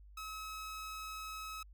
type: tone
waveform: sawtooth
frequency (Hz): 1284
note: E6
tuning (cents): -46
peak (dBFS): -39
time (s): 0.17-1.63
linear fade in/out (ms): 5
effects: added 50 Hz sine -54 dBFS peak until 1.73 s